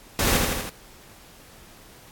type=noise with echo; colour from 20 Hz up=pink; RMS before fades=-22 dBFS; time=0.19-0.37 s; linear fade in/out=2 ms; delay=81 ms; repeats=4; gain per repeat=-3 dB; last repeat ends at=0.694 s; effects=pink hiss -49 dBFS RMS until 2.11 s + AAC 64 kbps